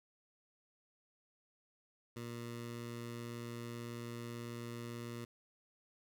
15% pulse tone with notch filter, 118.2 Hz, A#2, 24 cents sharp, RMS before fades -45 dBFS, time 2.16-5.25 s, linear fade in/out 5 ms, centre 730 Hz, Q 1.8, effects none

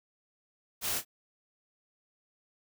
white noise with echo, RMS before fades -32 dBFS, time 0.81-1.02 s, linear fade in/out 50 ms, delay 30 ms, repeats 1, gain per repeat -13 dB, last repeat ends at 1.05 s, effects none

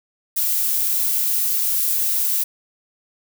violet noise, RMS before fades -20 dBFS, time 0.36-2.44 s, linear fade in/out 10 ms, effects none

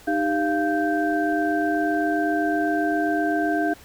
sine tone cluster, 307.2 / 394.9 / 692 / 1561 Hz, D#4 / G4 / F5 / G6, -22 / +13 / -16 / -8 cents, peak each -23 / -29 / -24 / -28 dBFS, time 0.07-3.74 s, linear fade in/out 10 ms, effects pink hiss -48 dBFS RMS until 3.84 s

